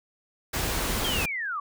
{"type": "noise", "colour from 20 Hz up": "pink", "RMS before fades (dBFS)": -28, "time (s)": [0.53, 1.26], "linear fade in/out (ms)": 10}
{"type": "linear sweep", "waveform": "sine", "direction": "down", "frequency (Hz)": [3278, 1104], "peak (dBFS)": -28, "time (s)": [1.04, 1.6], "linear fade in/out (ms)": 5}
{"effects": []}